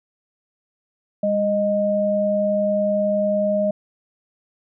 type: tone pair together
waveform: sine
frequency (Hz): 202.7 / 619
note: G#3 / D#5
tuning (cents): -42 / -9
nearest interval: octave + perfect fifth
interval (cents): 1933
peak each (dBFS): -23 / -18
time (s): 1.23-3.71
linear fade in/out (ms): 5
effects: none